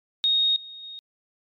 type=tone with level steps; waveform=sine; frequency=3729 Hz; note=A#7; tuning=in tune; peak=-18 / -38 / -36 dBFS; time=0.24-0.99 s; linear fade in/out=0 ms; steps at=0.56 / 0.83 s; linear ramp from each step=2 ms; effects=MP3 96 kbps